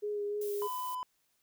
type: tone with vibrato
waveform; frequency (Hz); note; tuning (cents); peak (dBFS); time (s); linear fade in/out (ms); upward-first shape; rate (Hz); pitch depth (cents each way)
sine; 413.1; G#4; -9; -32; 0.02-0.68; 20; sine; 3.3; 18
type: noise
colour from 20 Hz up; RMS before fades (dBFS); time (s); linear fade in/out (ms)
violet; -45; 0.41-0.95; 5
type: tone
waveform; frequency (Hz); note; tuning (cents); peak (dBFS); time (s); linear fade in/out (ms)
triangle; 1005; B5; +30; -33; 0.62-1.03; 0
effects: white hiss -75 dBFS RMS until 1.42 s